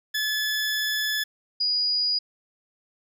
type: tone pair in turn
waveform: 20% pulse / sine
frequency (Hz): 1722 / 4902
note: A6 / D#8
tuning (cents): -38 / -27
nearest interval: octave + tritone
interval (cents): 1811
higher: second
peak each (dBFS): -19 / -21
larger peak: first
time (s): 0.14-1.24 / 1.6-2.19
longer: first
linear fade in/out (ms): 10
effects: none